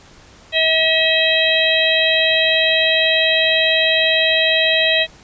harmonic tone, 642 Hz, E5, 46 cents flat, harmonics 1 / 3 / 4 / 5 / 6, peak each -19 / -19 / -19 / -19 / -19 dBFS, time 0.52-5.07 s, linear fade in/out 50 ms, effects pink hiss -45 dBFS RMS until 5.23 s + resampled to 16000 Hz

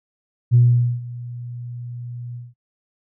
sine tone with ADSR envelope, 121 Hz, B2, 35 cents flat, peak -8 dBFS, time 0.51-2.54 s, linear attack 34 ms, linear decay 460 ms, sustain -21 dB, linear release 190 ms, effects noise-tail reverb RT60 0.1 s tail -23 dB re dry + tanh soft clip ceiling -4 dBFS

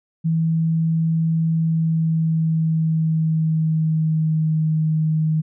sine tone with pitch glide, 162.5 to 156.96 Hz, E3 to D#3, -24 to +15 cents, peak -16 dBFS, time 0.24-5.42 s, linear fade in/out 20 ms, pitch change -61 cents, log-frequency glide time 1.56-4.71 s, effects none

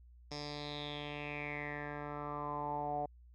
10% pulse tone with low-pass filter sweep, 146.8 Hz, D3, in tune, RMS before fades -41 dBFS, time 0.31-3.06 s, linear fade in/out 5 ms, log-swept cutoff 5400 to 690 Hz, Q 6.8, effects added 60 Hz sine -56 dBFS peak until 3.34 s

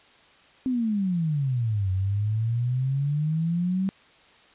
sine exponential two-way sweep, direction down then up, 264.2 to 92.5 to 194.6 Hz, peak -22 dBFS, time 0.66-3.89 s, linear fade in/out 0 ms, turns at 1.91 s, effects white hiss -55 dBFS RMS until 4.54 s + resampled to 8000 Hz

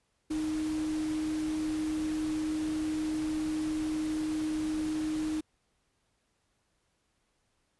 sine tone in noise, 310.3 Hz, D#4, 5 cents flat, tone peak -29 dBFS, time 0.3-5.41 s, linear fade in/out 10 ms, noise pink, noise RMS -44 dBFS, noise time 0.3-5.41 s, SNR +12 dB, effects pink hiss -75 dBFS RMS until 7.79 s + resampled to 24000 Hz

